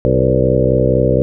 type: harmonic tone with a mistuned harmonic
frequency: 64.2 Hz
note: C2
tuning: 32 cents flat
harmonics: 1 / 2 / 3 / 4 / 5 / 6 / 7 / 8 / 9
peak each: -21 / -16 / -21 / -22 / -21 / -20 / -18 / -17 / -19 dBFS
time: 0.05-1.22 s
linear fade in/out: 0 ms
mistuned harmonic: 7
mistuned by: +51 cents
effects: none